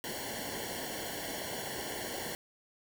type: noise with comb filter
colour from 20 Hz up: pink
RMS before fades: -39 dBFS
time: 0.04-2.35 s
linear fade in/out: 0 ms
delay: 0.8 ms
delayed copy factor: -1
effects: none